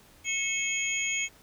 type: tone cluster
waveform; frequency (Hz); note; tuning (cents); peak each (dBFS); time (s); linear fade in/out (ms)
sine; 2195 / 2571 / 3214 / 6690; C#7 / E7 / G7 / G#8; -18 / -44 / +43 / +12; -30 / -35 / -36 / -32; 0.24-1.29; 50
effects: pink hiss -57 dBFS RMS until 1.42 s